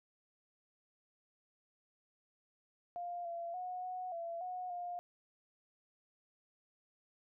sine tone with pitch steps, 701 / 682 / 729 / 735 / 676 / 730 / 707 Hz, F5 / F5 / F#5 / F#5 / E5 / F#5 / F5, +6 / -41 / -26 / -12 / +43 / -24 / +21 cents, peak -39 dBFS, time 2.96-4.99 s, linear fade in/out 0 ms, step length 290 ms, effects none

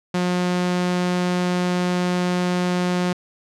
sawtooth tone, 179.2 Hz, F3, 45 cents sharp, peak -15 dBFS, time 0.14-3.13 s, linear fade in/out 5 ms, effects low-pass 7000 Hz 12 dB/octave

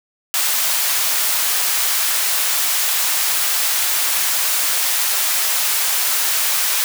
white high-pass noise, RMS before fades -18 dBFS, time 0.34-6.84 s, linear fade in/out 0 ms, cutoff 790 Hz, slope 12 dB/octave, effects none

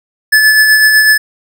square tone with tremolo, 1731 Hz, A6, 29 cents flat, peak -4 dBFS, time 0.32-1.18 s, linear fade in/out 10 ms, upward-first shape sine, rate 8 Hz, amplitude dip 35%, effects none

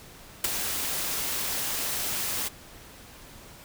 white noise with ADSR envelope, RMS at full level -22 dBFS, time 0.44-2.49 s, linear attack 4 ms, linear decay 20 ms, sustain -8 dB, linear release 19 ms, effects pink hiss -48 dBFS RMS until 3.64 s

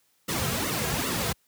pink noise with flanger, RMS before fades -28 dBFS, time 0.28-1.33 s, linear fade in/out 10 ms, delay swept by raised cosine 1.2 to 3.5 ms, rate 2.5 Hz, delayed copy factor -1, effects white hiss -68 dBFS RMS until 1.47 s + high-pass 60 Hz 12 dB/octave

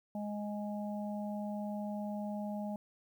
harmonic tone, 207.7 Hz, G#3, in tune, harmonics 1 / 3 / 4, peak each -37 / -43 / -46 dBFS, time 0.15-2.76 s, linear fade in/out 2 ms, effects 11-bit

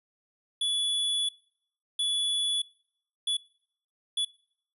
square tone bursts at uneven times, 3420 Hz, A7, 50 cents flat, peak -26 dBFS, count 4, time 0.61-1.29 / 1.99-2.62 / 3.27-3.37 / 4.17-4.25 s, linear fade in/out 5 ms, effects noise-tail reverb RT60 0.7 s tail -25 dB re dry + resampled to 32000 Hz

